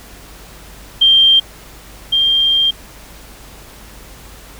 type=tone pair in turn; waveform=sine; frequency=3170 / 3188 Hz; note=G7 / G7; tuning=+19 / +28 cents; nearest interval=unison; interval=9 cents; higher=second; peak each=-6 / -10 dBFS; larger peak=first; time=1.01-1.4 / 2.12-2.71 s; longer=second; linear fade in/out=10 ms; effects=added 50 Hz sine -40 dBFS peak until 4.59 s + pink hiss -39 dBFS RMS until 4.59 s